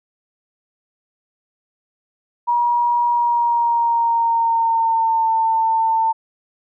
sine tone with pitch glide, 956 to 897.1 Hz, A#5 to A5, +43 to +33 cents, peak -14 dBFS, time 2.47-6.13 s, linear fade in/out 20 ms, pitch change -110 cents, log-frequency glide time 3.08-5.29 s, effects none

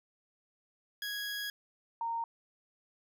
20% pulse / sine tone pair in turn, 1659 / 922.8 Hz, G#6 / A#5, -2 / -18 cents, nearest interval minor seventh, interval 1016 cents, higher first, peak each -31 / -32 dBFS, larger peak first, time 1.02-1.5 / 2.01-2.24 s, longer first, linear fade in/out 2 ms, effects none

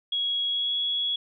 sine tone with pitch glide, 3322 to 3353 Hz, G#7 to G#7, 0 to +16 cents, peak -24 dBFS, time 0.12-1.16 s, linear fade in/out 5 ms, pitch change +16 cents, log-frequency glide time 0.47-0.75 s, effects none

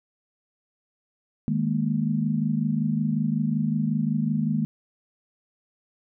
sine chord, D# suspended fourth, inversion none, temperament equal, 155.56 / 207.7 / 233.1 Hz, D#3 / G#3 / A#3, 0 / 0 / 0 cents, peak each -26 dBFS, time 1.48-4.65 s, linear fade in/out 0 ms, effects none

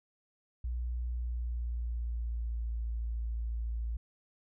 sine tone with pitch glide, 60.2 to 56.95 Hz, B1 to A#1, -44 to -40 cents, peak -32 dBFS, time 0.64-3.97 s, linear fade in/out 5 ms, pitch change -96 cents, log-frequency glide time 1.08-2.75 s, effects none

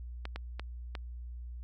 clicks, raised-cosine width 0.3 ms, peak -23 dBFS, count 4, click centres 0.254 / 0.36 / 0.596 / 0.952 s, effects added 60 Hz sine -40 dBFS peak until 1.63 s

